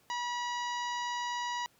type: harmonic tone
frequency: 968 Hz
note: B5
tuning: 35 cents flat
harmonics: 1 / 2 / 3 / 4 / 5 / 6 / 7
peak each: -34 / -40 / -44 / -46 / -48 / -50 / -51 dBFS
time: 0.1-1.66 s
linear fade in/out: 0 ms
effects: pink hiss -66 dBFS RMS until 1.79 s + high-pass 100 Hz 12 dB/octave